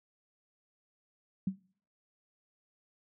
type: tone with exponential decay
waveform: sine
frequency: 190 Hz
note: F#3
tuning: 46 cents sharp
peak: -25 dBFS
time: 1.47-1.58 s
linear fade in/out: 5 ms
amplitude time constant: 22 ms
effects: noise-tail reverb RT60 0.6 s tail -26 dB re dry